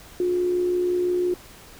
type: tone with amplitude modulation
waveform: sine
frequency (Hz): 358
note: F4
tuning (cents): +43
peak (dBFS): -18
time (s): 0.2-1.34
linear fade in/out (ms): 2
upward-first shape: sine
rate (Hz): 65.8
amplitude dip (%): 35
effects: pink hiss -46 dBFS RMS until 1.79 s